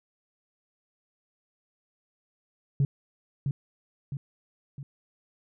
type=tone with echo; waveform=sine; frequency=138.59 Hz; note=C#3; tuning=in tune; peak=-18 dBFS; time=2.8-2.85 s; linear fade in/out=2 ms; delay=660 ms; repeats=3; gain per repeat=-6 dB; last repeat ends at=4.83 s; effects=tanh soft clip ceiling -18 dBFS